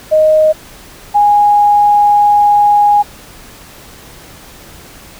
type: tone pair in turn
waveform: sine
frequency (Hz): 622 / 825.2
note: D#5 / G#5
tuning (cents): -1 / -11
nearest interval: perfect fourth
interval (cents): 490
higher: second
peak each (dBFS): -5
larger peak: neither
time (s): 0.11-0.53 / 1.14-3.03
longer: second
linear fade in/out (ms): 20
effects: pink hiss -36 dBFS RMS until 5.19 s